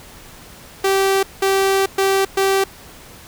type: tone bursts at uneven times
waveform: sawtooth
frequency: 388.4 Hz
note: G4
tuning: 16 cents flat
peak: -10 dBFS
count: 4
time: 0.84-1.23 / 1.42-1.86 / 1.98-2.25 / 2.37-2.64 s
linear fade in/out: 5 ms
effects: pink hiss -41 dBFS RMS until 3.27 s